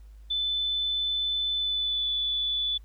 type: tone with pitch glide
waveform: sine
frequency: 3512 to 3468 Hz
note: A7 to A7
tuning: -4 to -26 cents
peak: -25 dBFS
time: 0.3-2.78 s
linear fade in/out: 10 ms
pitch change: -22 cents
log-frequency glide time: 1.55-2.1 s
effects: added 52 Hz sine -45 dBFS peak until 2.84 s + pink hiss -68 dBFS RMS until 2.84 s